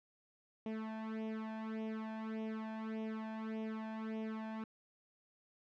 sawtooth tone with flanger, 220 Hz, A3, in tune, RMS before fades -42 dBFS, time 0.66-4.64 s, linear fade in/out 2 ms, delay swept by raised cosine 0.33 to 1.21 ms, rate 1.7 Hz, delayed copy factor +0.85, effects low-pass 2000 Hz 12 dB/octave

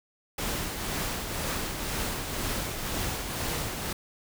pink noise with tremolo, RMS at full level -30 dBFS, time 0.38-3.93 s, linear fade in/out 5 ms, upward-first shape triangle, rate 2 Hz, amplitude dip 45%, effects none

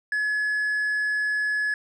sine tone with hard clipping, 1700 Hz, G#6, 40 cents sharp, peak -23 dBFS, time 0.12-1.74 s, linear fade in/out 2 ms, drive 2 dB, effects none

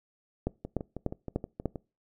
two click trains, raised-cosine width 2 ms, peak -15 / -23 dBFS, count 5 / 8, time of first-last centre 0.47-1.657 / 0.65-1.758 s, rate 3.37 / 6.32 Hz, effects noise-tail reverb RT60 0.3 s tail -23 dB re dry

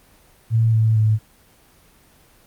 sine tone with pitch steps, 113.1 / 110.84 / 108.62 Hz, A2 / A2 / A2, +48 / +13 / -22 cents, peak -13 dBFS, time 0.5-1.19 s, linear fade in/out 50 ms, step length 230 ms, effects pink hiss -53 dBFS RMS until 2.46 s + Opus 24 kbps

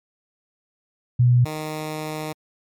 sine / 10% pulse tone pair in turn, 122.8 / 154.72 Hz, B2 / D#3, -9 / -9 cents, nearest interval major third, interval 400 cents, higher second, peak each -12 / -19 dBFS, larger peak first, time 1.19-1.45 / 1.45-2.33 s, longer second, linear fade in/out 10 ms, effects MP3 96 kbps

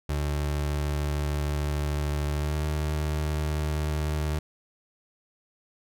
30% pulse tone with pitch glide, 73.42 to 75.88 Hz, D2 to D#2, 0 to -43 cents, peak -23 dBFS, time 0.09-4.39 s, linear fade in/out 5 ms, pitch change +57 cents, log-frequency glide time 2.32-2.58 s, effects none

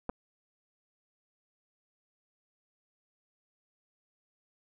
clicks, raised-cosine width 1 ms, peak -21 dBFS, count 2, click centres 0.093 / 0.097 s, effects none

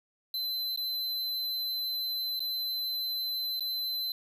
square tone with dropouts, 4053 Hz, B7, 44 cents sharp, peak -31 dBFS, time 0.34-4.12 s, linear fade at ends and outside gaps 2 ms, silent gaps 0.762-0.774 / 2.394-2.403 / 3.596-3.606 s, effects none

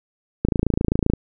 click train, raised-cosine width 3 ms, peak -5 dBFS, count 20, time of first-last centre 0.45-1.136 s, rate 27.7 Hz, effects none

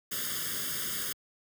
white noise with comb filter, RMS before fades -34 dBFS, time 0.11-1.13 s, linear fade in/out 10 ms, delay 0.6 ms, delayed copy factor +1, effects high-pass 80 Hz 12 dB/octave

